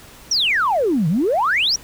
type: exponential two-way sweep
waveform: sine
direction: down then up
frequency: 5970 to 148 to 5970 Hz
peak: -14 dBFS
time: 0.31-1.76 s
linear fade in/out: 5 ms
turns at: 1.08 s
effects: tanh soft clip ceiling -10 dBFS + pink hiss -43 dBFS RMS until 1.83 s